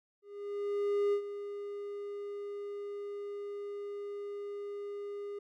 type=tone with ADSR envelope; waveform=triangle; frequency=407.1 Hz; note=G#4; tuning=35 cents flat; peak=-24 dBFS; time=0.22-5.39 s; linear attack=910 ms; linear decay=82 ms; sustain=-12 dB; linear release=6 ms; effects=none